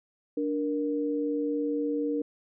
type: tone pair together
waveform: sine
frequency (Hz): 292.6 / 468.7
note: D4 / A#4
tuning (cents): -6 / +9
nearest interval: minor sixth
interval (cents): 815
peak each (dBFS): -28 / -30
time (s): 0.37-2.22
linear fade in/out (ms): 5
effects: none